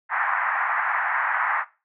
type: band-pass noise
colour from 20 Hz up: white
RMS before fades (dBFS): -24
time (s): 0.09-1.65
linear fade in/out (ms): 50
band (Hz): 780 to 1900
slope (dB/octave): 48
effects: noise-tail reverb RT60 0.3 s tail -18 dB re dry